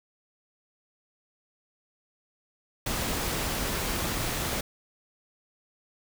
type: noise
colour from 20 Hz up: pink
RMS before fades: -30 dBFS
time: 2.86-4.61 s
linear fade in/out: 5 ms
effects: none